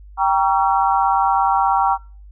sine chord, G diminished seventh, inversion none, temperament just, 784 / 940.8 / 1128.9 / 1354.7 Hz, G5 / Bb5 / Db6 / Fb6, 0 / +16 / +31 / +47 cents, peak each -17 / -18 / -21 / -23 dBFS, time 0.17-1.98 s, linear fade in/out 50 ms, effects noise-tail reverb RT60 0.4 s tail -24 dB re dry + added 50 Hz sine -38 dBFS peak until 2.31 s

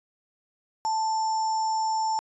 sine tone with sample-and-hold, 880 Hz, A5, in tune, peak -23 dBFS, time 0.85-2.19 s, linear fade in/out 0 ms, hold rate 6300 Hz, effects resampled to 22050 Hz

